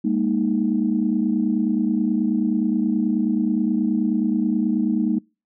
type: chord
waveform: sine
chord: Ab suspended second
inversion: none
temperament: equal with one note detuned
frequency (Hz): 203.7 / 233.1 / 311.1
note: Ab3 / Bb3 / Eb4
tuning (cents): -33 / 0 / 0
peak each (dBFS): -22 / -21 / -23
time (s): 0.04-5.19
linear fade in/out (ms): 10
effects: noise-tail reverb RT60 0.3 s tail -26 dB re dry + tanh soft clip ceiling -8 dBFS